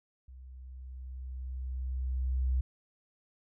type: tone with level ramp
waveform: sine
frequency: 64.1 Hz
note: C2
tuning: 35 cents flat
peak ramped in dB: -47 to -25 dBFS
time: 0.28-2.61 s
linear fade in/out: 5 ms
effects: none